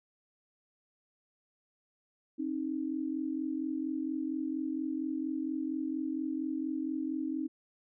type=tone pair together; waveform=sine; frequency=268.3 / 312.6 Hz; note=C4 / D#4; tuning=+44 / +8 cents; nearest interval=minor third; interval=264 cents; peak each=-35 / -34 dBFS; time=2.38-7.48 s; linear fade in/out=20 ms; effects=none